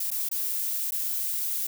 violet noise with dropouts, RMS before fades -29 dBFS, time 0-1.67 s, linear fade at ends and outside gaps 5 ms, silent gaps 0.105-0.114 / 0.289-0.313 / 0.908-0.921 s, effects none

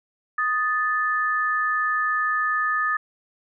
sine tone pair together, 1244.5 / 1751.4 Hz, D#6 / A6, 0 / -8 cents, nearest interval tritone, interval 592 cents, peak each -23 dBFS, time 0.38-2.97 s, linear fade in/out 5 ms, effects none

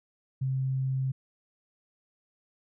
sine tone, 132.3 Hz, C3, 20 cents sharp, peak -26 dBFS, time 0.41-1.12 s, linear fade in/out 10 ms, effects none

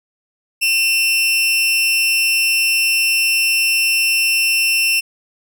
sawtooth tone with amplitude modulation, 2700 Hz, E7, 41 cents sharp, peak -8 dBFS, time 0.61-5.01 s, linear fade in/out 20 ms, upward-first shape sine, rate 228 Hz, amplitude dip 45%, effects none

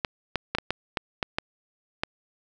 clicks, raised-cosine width 0.3 ms, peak -9 dBFS, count 9, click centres 0.048 / 0.357 / 0.55 / 0.585 / 0.706 / 0.972 / 1.228 / 1.385 / 2.035 s, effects none

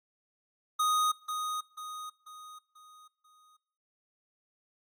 square tone with echo, 1244.5 Hz, D#6, in tune, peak -26 dBFS, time 0.79-1.12 s, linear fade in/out 10 ms, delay 490 ms, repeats 5, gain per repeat -7 dB, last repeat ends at 3.57 s, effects noise-tail reverb RT60 0.6 s tail -22 dB re dry + AAC 64 kbps

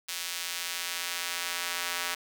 square tone with high-pass filter sweep, 87.31 Hz, F2, in tune, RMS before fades -34 dBFS, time 0.08-2.15 s, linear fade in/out 10 ms, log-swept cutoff 3100 to 1500 Hz, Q 0.72, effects none

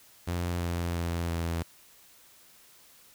sawtooth tone with pitch steps, 87.31 / 86.16 / 85.02 / 83.9 Hz, F2 / F2 / F2 / E2, 0 / -23 / -46 / +31 cents, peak -25 dBFS, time 0.27-1.63 s, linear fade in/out 10 ms, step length 340 ms, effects white hiss -57 dBFS RMS until 3.14 s

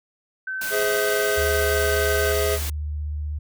sine tone, 1534 Hz, G6, 38 cents flat, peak -26 dBFS, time 0.47-2.32 s, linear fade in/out 5 ms
white noise, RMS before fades -31 dBFS, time 0.61-2.7 s, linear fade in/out 5 ms
square chord, Ab augmented, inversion none, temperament just, 415.3 / 519.1 / 648.9 Hz, Ab4 / C5 / E5, 0 / -14 / -27 cents, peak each -24 / -29 / -27 dBFS, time 0.7-2.59 s, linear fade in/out 50 ms
sine tone with vibrato, 74.9 Hz, D2, 35 cents sharp, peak -25 dBFS, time 1.37-3.39 s, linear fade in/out 10 ms, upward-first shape sine, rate 16 Hz, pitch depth 20 cents each way
effects none

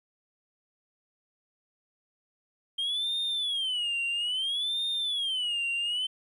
sine tone with vibrato, 3175 Hz, G7, 21 cents sharp, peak -25 dBFS, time 2.78-6.07 s, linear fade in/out 10 ms, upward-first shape sine, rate 0.6 Hz, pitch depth 240 cents each way, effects tanh soft clip ceiling -26 dBFS + 11-bit

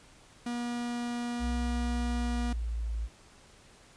45% pulse tone, 240.1 Hz, B3, 49 cents flat, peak -32 dBFS, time 0.46-2.53 s, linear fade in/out 5 ms
sine tone with pitch glide, 62.3 to 55.82 Hz, B1 to A1, +16 to +26 cents, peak -30 dBFS, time 1.39-3.09 s, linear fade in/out 50 ms, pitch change -190 cents, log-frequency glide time 1.61-2.93 s
effects pink hiss -57 dBFS RMS until 3.96 s + resampled to 22050 Hz

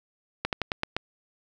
slowing click train, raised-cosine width 0.3 ms, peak -10 dBFS, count 6, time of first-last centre 0.45-0.966 s, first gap 78 ms, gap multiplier 1.14, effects none

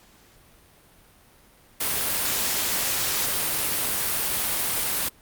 white noise, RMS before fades -25 dBFS, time 1.8-5.09 s, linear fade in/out 10 ms, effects pink hiss -55 dBFS RMS until 5.21 s + Opus 48 kbps

